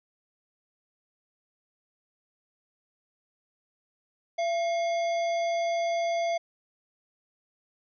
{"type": "harmonic tone with a mistuned harmonic", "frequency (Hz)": 677, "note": "E5", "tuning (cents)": 46, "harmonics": [1, 3, 5, 7, 9], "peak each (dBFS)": [-25, -37, -44, -47, -48], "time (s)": [4.38, 6.38], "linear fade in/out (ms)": 10, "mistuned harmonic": 3, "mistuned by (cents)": 100, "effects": []}